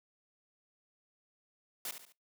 white noise with echo, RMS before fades -39 dBFS, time 1.85-1.91 s, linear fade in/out 2 ms, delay 71 ms, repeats 3, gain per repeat -8 dB, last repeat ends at 2.123 s, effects noise-tail reverb RT60 0.2 s tail -22 dB re dry + high-pass 200 Hz 12 dB/octave

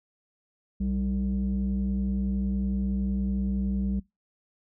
sine tone pair together, 61.58 / 195.5 Hz, B1 / G3, -4 / -4 cents, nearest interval octave + minor sixth, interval 2000 cents, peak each -27 / -25 dBFS, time 0.8-4 s, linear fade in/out 10 ms, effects noise-tail reverb RT60 0.2 s tail -23 dB re dry + tanh soft clip ceiling -21 dBFS

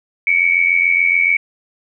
sine tone pair together, 2217 / 2304 Hz, C#7 / D7, 0 / -34 cents, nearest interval minor second, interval 66 cents, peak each -14 dBFS, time 0.27-1.37 s, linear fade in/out 2 ms, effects none

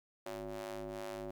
sawtooth ring-modulated tone, 103.83 Hz, G#2, in tune, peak -34 dBFS, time 0.26-1.31 s, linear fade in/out 5 ms, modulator 466 Hz, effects 12-bit

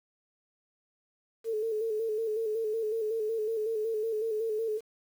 sine tone with vibrato, 440 Hz, A4, in tune, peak -28 dBFS, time 1.44-4.81 s, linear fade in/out 50 ms, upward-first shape square, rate 5.4 Hz, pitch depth 48 cents each way, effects 9-bit

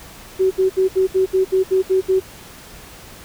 sine tone bursts, 377.8 Hz, F#4, 36 cents sharp, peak -12 dBFS, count 10, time 0.39-2.202 s, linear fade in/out 20 ms, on 120 ms, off 68 ms, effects pink hiss -40 dBFS RMS until 3.24 s

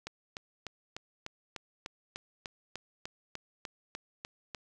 click train, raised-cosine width 0.2 ms, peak -22 dBFS, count 16, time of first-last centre 0.07-4.548 s, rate 3.35 Hz, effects none

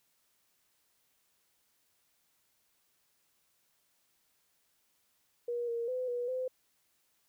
sine tone with pitch steps, 478.6 / 467.1 / 507 / 485.7 / 512 Hz, A#4 / A#4 / B4 / B4 / C5, +46 / +3 / +45 / -29 / -38 cents, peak -32 dBFS, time 5.48-6.48 s, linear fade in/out 5 ms, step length 200 ms, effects white hiss -74 dBFS RMS until 7.28 s

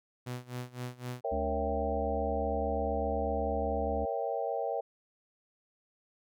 sawtooth tone with tremolo, 124.2 Hz, B2, 10 cents sharp, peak -31 dBFS, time 0.26-1.21 s, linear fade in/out 10 ms, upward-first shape sine, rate 3.9 Hz, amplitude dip 90%
sine chord, A# diminished seventh, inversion none, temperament equal, 466.2 / 554.4 / 659.3 / 784 Hz, A#4 / C#5 / E5 / G5, 0 / 0 / 0 / 0 cents, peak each -36 dBFS, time 1.24-4.81 s, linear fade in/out 10 ms
harmonic tone, 72.7 Hz, D2, 17 cents flat, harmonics 1 / 3 / 4, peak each -35 / -40 / -41 dBFS, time 1.31-4.06 s, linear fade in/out 20 ms
effects none

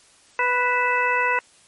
harmonic tone with a mistuned harmonic, 493.9 Hz, B4, in tune, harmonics 1 / 2 / 3 / 4 / 5, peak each -27 / -22 / -25 / -24 / -26 dBFS, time 0.39-1.39 s, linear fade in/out 2 ms, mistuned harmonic 5, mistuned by +100 cents, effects white hiss -54 dBFS RMS until 1.67 s + MP3 48 kbps

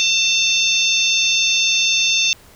harmonic tone with a mistuned harmonic, 896 Hz, A5, 31 cents sharp, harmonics 3 / 4 / 5 / 6 / 7, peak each -18 / -18 / -26 / -24 / -22 dBFS, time 0-2.33 s, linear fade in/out 0 ms, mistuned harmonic 5, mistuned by -18 cents, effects pink hiss -47 dBFS RMS until 2.55 s

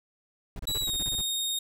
brown noise bursts, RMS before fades -36 dBFS, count 11, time 0.56-1.213 s, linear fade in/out 2 ms, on 33 ms, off 29 ms
sawtooth tone with pitch glide, 3909 to 3709 Hz, B7 to A#7, -19 to -9 cents, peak -25 dBFS, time 0.67-1.59 s, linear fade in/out 5 ms, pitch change -90 cents, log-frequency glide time 0.81-0.93 s
effects none

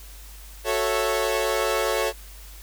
sawtooth chord, F# minor seventh, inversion none, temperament equal with one note detuned, 370 / 440 / 551.2 / 659.3 Hz, F#4 / A4 / C#5 / E5, 0 / 0 / -10 / 0 cents, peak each -26 / -22 / -22 / -26 dBFS, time 0.64-2.13 s, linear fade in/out 50 ms, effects added 50 Hz sine -41 dBFS peak until 2.62 s + white hiss -47 dBFS RMS until 2.62 s

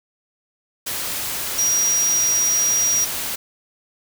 sine tone in noise, 5740 Hz, F8, 47 cents sharp, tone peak -16 dBFS, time 1.58-3.05 s, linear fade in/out 10 ms, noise white, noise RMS -26 dBFS, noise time 0.86-3.36 s, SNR +7 dB, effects none

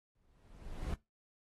brown noise with exponential growth, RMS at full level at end -35 dBFS, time 0.15-0.94 s, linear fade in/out 2 ms, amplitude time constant 170 ms, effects noise-tail reverb RT60 0.2 s tail -19 dB re dry + AAC 32 kbps

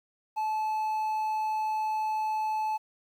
triangle tone, 866 Hz, A5, 28 cents flat, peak -25 dBFS, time 0.36-2.78 s, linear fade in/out 20 ms, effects 10-bit

